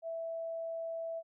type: tone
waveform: sine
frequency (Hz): 659.3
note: E5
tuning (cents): 0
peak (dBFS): -36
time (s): 0.02-1.23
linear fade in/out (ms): 50
effects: none